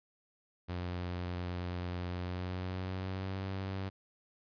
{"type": "tone with pitch glide", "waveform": "sawtooth", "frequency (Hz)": [89, 95.94], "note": ["F2", "G2"], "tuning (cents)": [33, -37], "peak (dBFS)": -32, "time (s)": [0.68, 3.9], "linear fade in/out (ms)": 20, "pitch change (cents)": 130, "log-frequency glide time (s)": [2.09, 3.39], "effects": ["resampled to 11025 Hz"]}